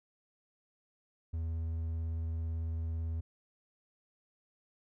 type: tone with vibrato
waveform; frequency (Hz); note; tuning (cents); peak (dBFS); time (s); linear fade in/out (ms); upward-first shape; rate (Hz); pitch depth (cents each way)
triangle; 81.6; E2; -17; -31; 1.33-3.21; 10; sine; 18; 12
effects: none